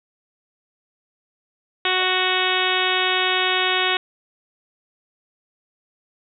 harmonic tone, 370 Hz, F#4, in tune, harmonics 1 / 2 / 3 / 4 / 5 / 6 / 7 / 8 / 9 / 10, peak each -27 / -27 / -27 / -27 / -27 / -27 / -27 / -27 / -27 / -27 dBFS, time 1.85-3.97 s, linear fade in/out 2 ms
triangle tone with exponential growth, 615 Hz, D#5, 20 cents flat, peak -32 dBFS, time 1.9-2.03 s, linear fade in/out 2 ms, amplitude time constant 28 ms
effects none

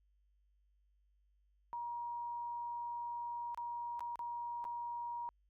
sine tone with dropouts, 950 Hz, A#5, 33 cents sharp, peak -39 dBFS, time 1.73-5.29 s, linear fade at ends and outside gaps 0 ms, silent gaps 3.546-3.575 / 3.994-4.006 / 4.157-4.192 / 4.642-4.651 s, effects added 50 Hz sine -70 dBFS peak until 5.49 s

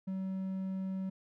triangle tone, 190 Hz, F#3, 46 cents sharp, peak -32 dBFS, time 0.07-1.1 s, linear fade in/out 10 ms, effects none

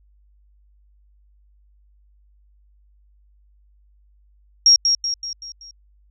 sine tone with echo, 5588 Hz, F8, in tune, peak -8 dBFS, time 4.66-4.76 s, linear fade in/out 2 ms, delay 190 ms, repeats 5, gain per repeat -6 dB, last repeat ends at 5.71 s, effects added 50 Hz sine -53 dBFS peak until 6.1 s

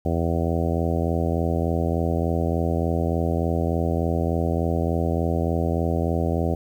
harmonic tone, 83.4 Hz, E2, 21 cents sharp, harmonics 1 / 2 / 3 / 4 / 5 / 6 / 7 / 8 / 9, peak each -24 / -27 / -29 / -30 / -31 / -32 / -32 / -33 / -34 dBFS, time 0.05-6.55 s, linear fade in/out 5 ms, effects 9-bit

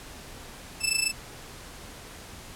15% pulse tone with amplitude modulation, 2637 Hz, E7, in tune, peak -13 dBFS, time 0.8-1.13 s, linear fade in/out 50 ms, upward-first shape sine, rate 27 Hz, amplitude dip 80%, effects pink hiss -44 dBFS RMS until 2.55 s + low-pass 12000 Hz 12 dB/octave

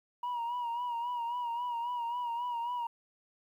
sine tone with vibrato, 956 Hz, A#5, 43 cents sharp, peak -30 dBFS, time 0.23-2.87 s, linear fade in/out 5 ms, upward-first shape sine, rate 3.7 Hz, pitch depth 53 cents each way, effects tanh soft clip ceiling -31 dBFS + 11-bit

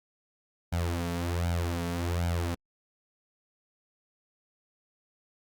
sawtooth tone with flanger, 86 Hz, F2, 26 cents flat, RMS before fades -30 dBFS, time 0.72-2.55 s, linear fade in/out 10 ms, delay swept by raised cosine 1.3 to 4.5 ms, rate 1.3 Hz, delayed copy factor +0.8, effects Opus 48 kbps

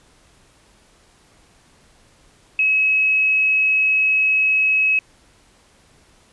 triangle tone with hard clipping, 2565 Hz, E7, 48 cents flat, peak -14 dBFS, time 2.59-4.99 s, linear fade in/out 2 ms, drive 3 dB, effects pink hiss -54 dBFS RMS until 6.32 s + resampled to 24000 Hz

